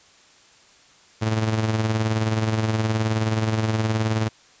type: tone with tremolo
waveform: sawtooth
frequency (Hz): 110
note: A2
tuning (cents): 0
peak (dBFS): -14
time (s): 1.21-4.29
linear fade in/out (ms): 20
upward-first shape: sine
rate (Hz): 19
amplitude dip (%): 50
effects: white hiss -53 dBFS RMS until 4.6 s + resampled to 16000 Hz